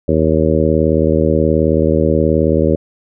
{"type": "harmonic tone", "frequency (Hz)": 78.7, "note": "D#2", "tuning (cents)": 20, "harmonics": [1, 2, 3, 4, 5, 6, 7], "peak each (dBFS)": [-18, -18, -18, -18, -18, -18, -18], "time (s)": [0.08, 2.76], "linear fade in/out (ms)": 5, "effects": []}